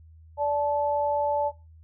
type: tone pair together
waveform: sine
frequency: 582 / 870.8 Hz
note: D5 / A5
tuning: -16 / -18 cents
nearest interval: perfect fifth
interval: 698 cents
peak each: -25 dBFS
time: 0.37-1.52 s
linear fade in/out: 50 ms
effects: noise-tail reverb RT60 0.3 s tail -20 dB re dry + added 80 Hz sine -48 dBFS peak until 1.83 s